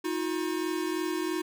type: tone pair together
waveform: square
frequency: 317.2 / 360.2 Hz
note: D#4 / F#4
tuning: +33 / -46 cents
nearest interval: major second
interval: 221 cents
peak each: -32 / -32 dBFS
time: 0.04-1.42 s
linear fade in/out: 10 ms
effects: none